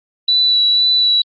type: tone with vibrato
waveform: sine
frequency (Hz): 3951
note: B7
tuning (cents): 0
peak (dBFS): -10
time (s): 0.28-1.22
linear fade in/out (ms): 5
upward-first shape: sine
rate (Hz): 2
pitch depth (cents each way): 14
effects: Opus 32 kbps